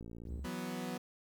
click train, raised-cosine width 3 ms, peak -35 dBFS, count 23, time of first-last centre 0.01-0.393 s, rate 57.4 Hz
triangle tone, 69.3 Hz, C#2, in tune, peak -37 dBFS, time 0.25-0.48 s, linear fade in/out 50 ms
sawtooth chord, E suspended second, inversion none, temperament equal, 164.81 / 185 / 246.9 Hz, E3 / F#3 / B3, 0 / 0 / 0 cents, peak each -42 / -38 / -37 dBFS, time 0.44-0.98 s, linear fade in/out 10 ms
effects 12-bit

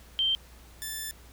sine / 5% pulse tone pair in turn, 3136 / 1760 Hz, G7 / A6, 0 / 0 cents, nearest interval minor seventh, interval 1000 cents, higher first, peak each -23 dBFS, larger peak neither, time 0.19-0.35 / 0.82-1.11 s, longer second, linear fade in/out 0 ms, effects added 60 Hz sine -51 dBFS peak until 1.32 s + pink hiss -55 dBFS RMS until 1.32 s

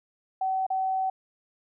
sine tone with dropouts, 760 Hz, F#5, 46 cents sharp, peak -24 dBFS, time 0.41-1.1 s, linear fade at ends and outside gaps 5 ms, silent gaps 0.666-0.702 s, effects none

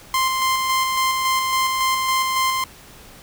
sawtooth tone with tremolo, 1046.5 Hz, C6, in tune, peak -13 dBFS, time 0.14-2.64 s, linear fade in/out 2 ms, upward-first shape square, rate 3.6 Hz, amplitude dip 30%, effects pink hiss -44 dBFS RMS until 3.22 s

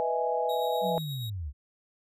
sine chord, E major seventh, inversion second, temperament equal, 493.9 / 622.3 / 659.3 / 830.6 Hz, B4 / D#5 / E5 / G#5, 0 / 0 / 0 / 0 cents, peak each -30 / -34 / -32 / -30 dBFS, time 0-0.98 s, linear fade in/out 0 ms
45% pulse tone with tremolo, 3794 Hz, A#7, 30 cents sharp, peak -38 dBFS, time 0.49-1.3 s, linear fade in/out 5 ms, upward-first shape sine, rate 8.3 Hz, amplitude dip 35%
sine linear sweep, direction down, 196 to 63.4 Hz, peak -32 dBFS, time 0.81-1.53 s, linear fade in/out 50 ms
effects none

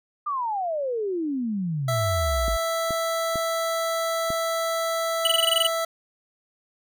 sine exponential sweep, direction down, 1222 to 49.88 Hz, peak -24 dBFS, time 0.26-2.57 s, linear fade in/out 10 ms
25% pulse tone, 660 Hz, E5, 2 cents sharp, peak -20 dBFS, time 1.88-5.85 s, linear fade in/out 5 ms
clicks, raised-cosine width 3 ms, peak -20 dBFS, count 4, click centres 2.482 / 2.907 / 3.357 / 4.304 s
square tone bursts, 2960 Hz, F#7, in tune, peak -18 dBFS, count 10, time 5.25-5.669 s, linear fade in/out 2 ms, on 23 ms, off 21 ms
effects none

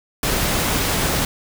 pink noise, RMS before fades -20 dBFS, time 0.23-1.25 s, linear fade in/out 2 ms, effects none

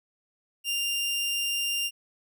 sawtooth tone, 2794 Hz, F7, in tune, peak -23 dBFS, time 0.64-1.91 s, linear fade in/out 50 ms, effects none

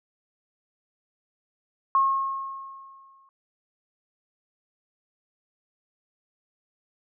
sine tone with exponential decay, 1083 Hz, C#6, 41 cents flat, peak -16 dBFS, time 1.95-3.29 s, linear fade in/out 1 ms, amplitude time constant 290 ms, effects none

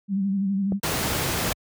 sine tone with vibrato, 196 Hz, G3, in tune, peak -21 dBFS, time 0.08-0.8 s, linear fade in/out 50 ms, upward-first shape sine, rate 12 Hz, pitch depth 50 cents each way
click, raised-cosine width 2 ms, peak -16 dBFS, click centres 0.722 s
pink noise, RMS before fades -25 dBFS, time 0.83-1.53 s, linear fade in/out 5 ms
effects high-pass 60 Hz 12 dB/octave

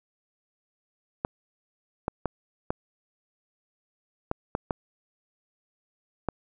clicks, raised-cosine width 1 ms, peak -12 dBFS, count 8, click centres 1.249 / 2.081 / 2.257 / 2.705 / 4.314 / 4.551 / 4.708 / 6.287 s, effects none

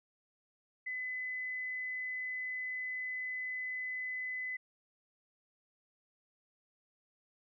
sine tone, 2014 Hz, B6, 33 cents sharp, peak -36 dBFS, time 0.86-4.57 s, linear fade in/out 10 ms, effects none

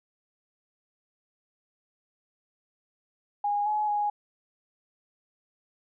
sine tone with pitch steps, 821 / 846 / 829 Hz, G#5 / G#5 / G#5, -20 / +32 / -3 cents, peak -24 dBFS, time 3.44-4.1 s, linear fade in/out 5 ms, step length 220 ms, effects none

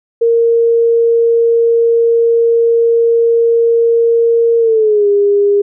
sine tone with pitch glide, 463.5 to 405.8 Hz, A#4 to G#4, -10 to -40 cents, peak -7 dBFS, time 0.21-5.62 s, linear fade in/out 10 ms, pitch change -230 cents, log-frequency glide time 4.59-5.08 s, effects none

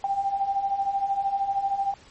sine beating tone pair, 780 / 793 Hz, G5 / G5, -9 / +20 cents, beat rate 13 Hz, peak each -29 / -24 dBFS, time 0.04-1.94 s, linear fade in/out 2 ms, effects pink hiss -52 dBFS RMS until 2.1 s + MP3 32 kbps

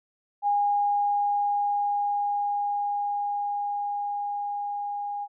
sine tone with level ramp, 817 Hz, G#5, 29 cents flat, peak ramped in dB -20 to -29 dBFS, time 0.42-5.28 s, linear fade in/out 50 ms, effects none

